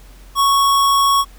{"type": "tone", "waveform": "square", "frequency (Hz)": 1108.7, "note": "C#6", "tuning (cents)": 0, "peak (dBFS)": -12, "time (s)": [0.35, 1.25], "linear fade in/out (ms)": 50, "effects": ["added 45 Hz sine -39 dBFS peak until 1.38 s", "pink hiss -48 dBFS RMS until 1.38 s"]}